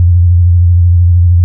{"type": "tone with vibrato", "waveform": "sine", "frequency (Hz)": 87.31, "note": "F2", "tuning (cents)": 0, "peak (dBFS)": -3, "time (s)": [0, 1.44], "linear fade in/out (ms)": 0, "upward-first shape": "sine", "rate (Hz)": 13, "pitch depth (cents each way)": 48, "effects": []}